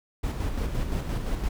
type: noise with tremolo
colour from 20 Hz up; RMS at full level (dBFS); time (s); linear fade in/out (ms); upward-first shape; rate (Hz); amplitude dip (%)
brown; -27; 0.23-1.49; 10; square; 5.8; 40
effects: none